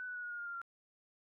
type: tone with pitch steps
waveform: sine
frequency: 1497 / 1479.8 / 1462.8 / 1446 / 1429.4 / 1413 / 1396.8 / 1380.7 Hz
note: F#6 / F#6 / F#6 / F#6 / F6 / F6 / F6 / F6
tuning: +20 / 0 / -20 / -40 / +40 / +20 / 0 / -20 cents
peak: -40 dBFS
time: 0-0.616 s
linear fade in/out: 0 ms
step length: 77 ms
effects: none